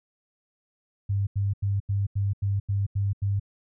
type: tone bursts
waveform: sine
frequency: 99.7 Hz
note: G2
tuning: 30 cents sharp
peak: -22 dBFS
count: 9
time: 1.09-3.398 s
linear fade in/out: 10 ms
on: 180 ms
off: 86 ms
effects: none